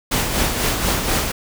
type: noise with tremolo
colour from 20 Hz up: pink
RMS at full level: -18 dBFS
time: 0.11-1.32 s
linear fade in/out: 10 ms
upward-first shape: sine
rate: 4.1 Hz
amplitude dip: 45%
effects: none